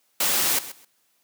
white noise with echo, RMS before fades -22 dBFS, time 0.2-0.59 s, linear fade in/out 5 ms, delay 130 ms, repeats 2, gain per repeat -15 dB, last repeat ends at 0.85 s, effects white hiss -67 dBFS RMS until 1.23 s + high-pass 150 Hz 12 dB/octave

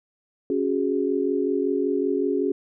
sine chord, C# suspended fourth, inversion none, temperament equal, 277.2 / 370 / 415.3 Hz, C#4 / F#4 / G#4, 0 / 0 / 0 cents, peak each -25 dBFS, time 0.5-2.52 s, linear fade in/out 2 ms, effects none

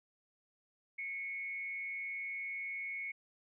sine tone with frequency modulation, 2200 Hz, C#7, 14 cents flat, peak -38 dBFS, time 0.98-3.12 s, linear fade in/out 10 ms, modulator 161 Hz, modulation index 0.38, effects none

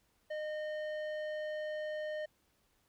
square tone with low-pass filter, 612 Hz, D#5, 29 cents flat, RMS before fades -39 dBFS, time 0.3-2.26 s, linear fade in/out 10 ms, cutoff 2300 Hz, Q 0.87, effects pink hiss -74 dBFS RMS until 2.88 s

